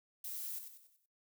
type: noise with echo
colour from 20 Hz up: violet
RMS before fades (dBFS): -43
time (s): 0.24-0.59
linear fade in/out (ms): 5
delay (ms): 94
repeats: 5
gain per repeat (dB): -7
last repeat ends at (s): 1.06
effects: noise-tail reverb RT60 0.3 s tail -23 dB re dry